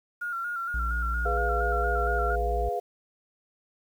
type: tone with vibrato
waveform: sine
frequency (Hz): 1396.9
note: F6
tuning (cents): 0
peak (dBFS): -29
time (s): 0.21-2.36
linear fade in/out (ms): 10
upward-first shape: square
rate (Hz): 4.3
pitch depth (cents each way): 39
type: tone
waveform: triangle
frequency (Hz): 57.4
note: A#1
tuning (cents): -26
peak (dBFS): -25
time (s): 0.74-2.69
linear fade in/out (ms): 5
type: chord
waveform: sine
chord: F diminished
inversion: first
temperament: equal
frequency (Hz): 415.3 / 493.9 / 698.5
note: Ab4 / Cb5 / F5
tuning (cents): 0 / 0 / 0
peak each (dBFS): -32 / -33 / -29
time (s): 1.25-2.8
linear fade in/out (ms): 10
effects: 9-bit